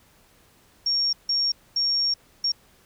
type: tone bursts at uneven times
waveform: sine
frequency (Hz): 5540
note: F8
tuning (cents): -15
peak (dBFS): -20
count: 4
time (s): 0.86-1.13 / 1.29-1.52 / 1.76-2.14 / 2.44-2.52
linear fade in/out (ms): 5
effects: pink hiss -58 dBFS RMS until 2.85 s